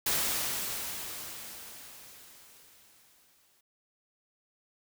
white noise with exponential decay, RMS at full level -28 dBFS, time 0.06-3.61 s, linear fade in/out 5 ms, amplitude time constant 770 ms, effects none

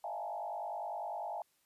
sine tone with frequency modulation, 760 Hz, F#5, 46 cents sharp, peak -37 dBFS, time 0.04-1.42 s, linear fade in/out 2 ms, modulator 50 Hz, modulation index 2.6, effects white hiss -74 dBFS RMS until 1.65 s + resampled to 32000 Hz

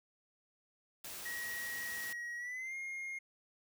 white noise, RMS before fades -46 dBFS, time 1.04-2.13 s, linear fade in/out 5 ms
triangle tone with pitch glide, 1902 to 2135 Hz, A#6 to C7, +34 to +34 cents, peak -38 dBFS, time 1.25-3.19 s, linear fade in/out 10 ms, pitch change +200 cents, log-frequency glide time 2.37-2.75 s
effects none

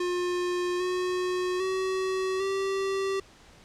square tone with pitch steps, 356.6 / 363.9 / 377.4 / 388.6 Hz, F4 / F#4 / F#4 / G4, +36 / -29 / +34 / -15 cents, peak -27 dBFS, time 0-3.2 s, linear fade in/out 5 ms, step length 800 ms, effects pink hiss -54 dBFS RMS until 3.64 s + low-pass 7000 Hz 12 dB/octave

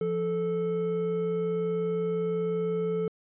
triangle tone pair together, 172.8 / 437.2 Hz, F3 / A4, -18 / -11 cents, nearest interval octave + major third, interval 1607 cents, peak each -30 / -25 dBFS, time 0.01-3.08 s, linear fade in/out 2 ms, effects resampled to 8000 Hz

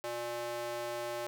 square tone with high-pass filter, 119.1 Hz, A#2, 38 cents sharp, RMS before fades -38 dBFS, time 0.04-1.27 s, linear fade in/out 0 ms, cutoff 520 Hz, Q 2.1, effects none

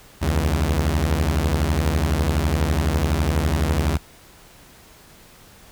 sawtooth beating tone pair, 69.3 / 81.3 Hz, C#2 / E2, 0 / -23 cents, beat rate 12 Hz, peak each -17 dBFS, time 0.21-3.98 s, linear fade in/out 20 ms, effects pink hiss -48 dBFS RMS until 5.71 s

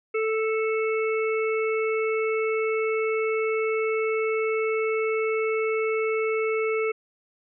harmonic tone, 440 Hz, A4, in tune, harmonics 1 / 3 / 5 / 6, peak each -23 / -33 / -32 / -37 dBFS, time 0.14-6.92 s, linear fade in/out 10 ms, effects none

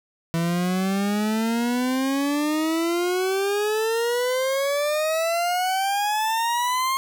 40% pulse exponential sweep, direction up, 164.81 to 1073 Hz, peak -20 dBFS, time 0.34-6.97 s, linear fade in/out 0 ms, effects none

